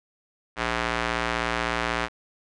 square tone with band-pass filter, 58.1 Hz, A#1, 5 cents flat, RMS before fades -27 dBFS, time 0.56-2.09 s, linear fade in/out 50 ms, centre 1700 Hz, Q 0.89, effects resampled to 22050 Hz

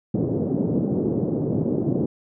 pink band-pass noise, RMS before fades -23 dBFS, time 0.14-2.06 s, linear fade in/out 5 ms, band 130 to 450 Hz, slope 24 dB/octave, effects none

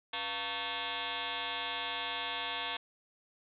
sine tone with frequency modulation, 2169 Hz, C#7, 38 cents flat, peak -34 dBFS, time 0.13-2.77 s, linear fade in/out 5 ms, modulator 210 Hz, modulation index 7.3, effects none

